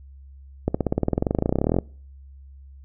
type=accelerating click train; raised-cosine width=2 ms; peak=-7 dBFS; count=29; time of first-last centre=0.68-1.787 s; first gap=65 ms; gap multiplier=0.96; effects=noise-tail reverb RT60 0.5 s tail -26 dB re dry + added 68 Hz sine -42 dBFS peak until 2.84 s